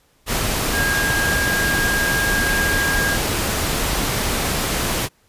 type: tone in noise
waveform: sine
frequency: 1624 Hz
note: G#6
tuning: 39 cents flat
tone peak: -19 dBFS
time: 0.72-3.18 s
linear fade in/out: 50 ms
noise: pink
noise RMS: -21 dBFS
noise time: 0.26-5.09 s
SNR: -1 dB
effects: pink hiss -59 dBFS RMS until 5.28 s + resampled to 32000 Hz